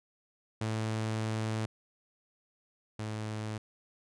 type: tone pair in turn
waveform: sawtooth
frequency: 110 / 108.11 Hz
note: A2 / A2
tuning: 0 / -30 cents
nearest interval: unison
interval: 30 cents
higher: first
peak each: -27 / -31 dBFS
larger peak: first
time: 0.61-1.66 / 2.99-3.58 s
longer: first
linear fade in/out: 5 ms
effects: resampled to 22050 Hz